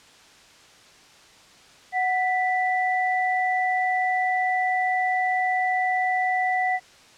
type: tone pair together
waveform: sine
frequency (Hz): 740 / 1975.5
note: F#5 / B6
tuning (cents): 0 / 0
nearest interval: octave + perfect fourth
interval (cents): 1700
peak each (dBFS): -22 / -25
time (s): 1.92-6.8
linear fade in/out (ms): 50
effects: white hiss -51 dBFS RMS until 7.17 s + low-pass 6000 Hz 12 dB/octave